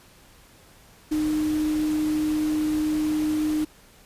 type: tone in noise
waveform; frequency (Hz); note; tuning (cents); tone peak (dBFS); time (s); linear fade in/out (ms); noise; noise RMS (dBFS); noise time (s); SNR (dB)
sine; 306.4; D#4; -27; -21; 1.11-3.65; 10; pink; -38; 1.11-3.65; +14
effects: pink hiss -53 dBFS RMS until 4.05 s + resampled to 32000 Hz